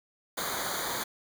pink noise with comb filter, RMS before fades -33 dBFS, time 0.37-1.04 s, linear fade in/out 10 ms, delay 0.37 ms, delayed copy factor -1, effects none

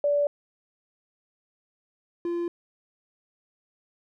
sine / triangle tone pair in turn, 579 / 344.3 Hz, D5 / F4, -25 / -25 cents, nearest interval major sixth, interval 900 cents, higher first, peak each -20 / -24 dBFS, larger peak first, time 0.04-0.27 / 2.25-2.48 s, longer neither, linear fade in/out 2 ms, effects none

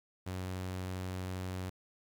sawtooth tone, 92.5 Hz, F#2, in tune, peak -33 dBFS, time 0.26-1.7 s, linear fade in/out 10 ms, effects 11-bit

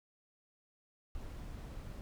brown noise, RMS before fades -45 dBFS, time 1.15-2.01 s, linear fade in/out 0 ms, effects none

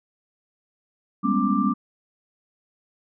sine tone cluster, 194.8 / 208.5 / 244.9 / 278.3 / 1181 Hz, G3 / G#3 / B3 / C#4 / D6, -11 / +7 / -14 / +7 / +9 cents, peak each -25 dBFS, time 1.23-1.74 s, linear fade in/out 20 ms, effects none

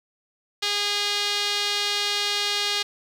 sawtooth tone with band-pass filter, 410 Hz, G#4, 22 cents flat, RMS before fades -25 dBFS, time 0.62-2.83 s, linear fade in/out 10 ms, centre 3900 Hz, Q 2.1, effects 8-bit

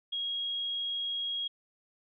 sine tone, 3287 Hz, G#7, 19 cents flat, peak -31 dBFS, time 0.12-1.48 s, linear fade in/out 10 ms, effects none

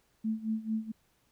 sine tone with tremolo, 220 Hz, A3, in tune, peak -27 dBFS, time 0.24-0.92 s, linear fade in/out 10 ms, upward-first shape sine, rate 4.5 Hz, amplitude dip 85%, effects pink hiss -71 dBFS RMS until 1.31 s

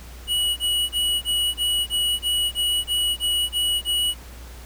square tone bursts, 2926 Hz, F#7, 20 cents flat, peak -20 dBFS, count 12, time 0.27-4.145 s, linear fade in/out 50 ms, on 300 ms, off 25 ms, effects added 60 Hz sine -38 dBFS peak until 4.65 s + pink hiss -45 dBFS RMS until 4.65 s

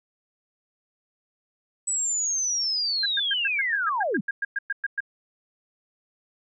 sine linear sweep, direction down, 7990 to 155.56 Hz, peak -23 dBFS, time 1.87-4.21 s, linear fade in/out 10 ms
sine tone bursts, 1620 Hz, G#6, 43 cents flat, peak -23 dBFS, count 15, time 3.03-5.005 s, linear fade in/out 5 ms, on 29 ms, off 110 ms
effects none

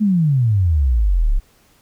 sine exponential sweep, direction down, 220 to 31.5 Hz, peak -12 dBFS, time 0-1.4 s, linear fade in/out 20 ms, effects pink hiss -55 dBFS RMS until 1.81 s

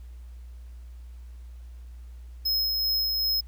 square tone with tremolo, 5140 Hz, E8, 45 cents flat, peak -23 dBFS, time 2.45-3.41 s, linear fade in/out 10 ms, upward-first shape sine, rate 2.6 Hz, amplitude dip 25%, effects added 60 Hz sine -40 dBFS peak until 3.47 s + pink hiss -64 dBFS RMS until 3.47 s

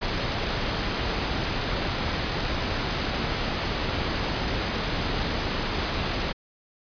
pink noise, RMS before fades -27 dBFS, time 0.01-6.33 s, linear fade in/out 20 ms, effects resampled to 11025 Hz

